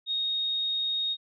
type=tone; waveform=sine; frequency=3729 Hz; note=A#7; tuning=in tune; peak=-26 dBFS; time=0.06-1.17 s; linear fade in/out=50 ms; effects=none